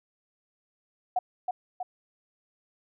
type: tone with echo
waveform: sine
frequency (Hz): 732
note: F#5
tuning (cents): -19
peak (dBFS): -22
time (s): 1.16-1.19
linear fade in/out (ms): 5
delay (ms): 320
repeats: 2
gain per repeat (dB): -4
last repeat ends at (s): 1.83
effects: none